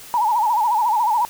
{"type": "tone with vibrato", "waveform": "sine", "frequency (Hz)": 906, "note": "A#5", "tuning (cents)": -50, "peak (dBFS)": -15, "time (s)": [0.14, 1.25], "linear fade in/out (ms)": 0, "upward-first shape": "sine", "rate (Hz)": 14, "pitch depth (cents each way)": 140, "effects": ["white hiss -40 dBFS RMS until 1.29 s"]}